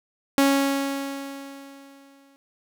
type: tone with exponential decay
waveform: sawtooth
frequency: 276.1 Hz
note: C#4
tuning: 7 cents flat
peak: -11 dBFS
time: 0.38-2.36 s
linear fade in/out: 0 ms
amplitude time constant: 430 ms
effects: none